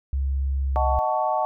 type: tone with pitch glide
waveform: sine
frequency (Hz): 68 to 66.49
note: C#2 to C2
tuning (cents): -33 to +28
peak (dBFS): -21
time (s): 0.13-0.99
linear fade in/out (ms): 0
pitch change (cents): -39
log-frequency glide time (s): 0.65-0.77
type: chord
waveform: sine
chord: D# half-diminished seventh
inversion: none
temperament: equal with one note detuned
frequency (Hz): 622.3 / 740 / 880 / 1119.7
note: D#5 / F#5 / A5 / C#6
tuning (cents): 0 / 0 / 0 / +17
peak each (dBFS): -26 / -25 / -25 / -29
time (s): 0.76-1.45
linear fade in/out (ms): 0
effects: none